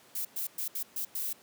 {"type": "noise bursts at uneven times", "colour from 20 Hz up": "violet", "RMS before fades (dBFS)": -34, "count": 6, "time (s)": [[0.15, 0.25], [0.36, 0.47], [0.58, 0.68], [0.75, 0.83], [0.96, 1.05], [1.15, 1.33]], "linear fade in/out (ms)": 5, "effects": ["pink hiss -58 dBFS RMS until 1.42 s", "high-pass 200 Hz 12 dB/octave"]}